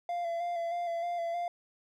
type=tone with vibrato; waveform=triangle; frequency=687 Hz; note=F5; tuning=29 cents flat; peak=-29 dBFS; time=0.09-1.48 s; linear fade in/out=2 ms; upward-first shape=square; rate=3.2 Hz; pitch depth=26 cents each way; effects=none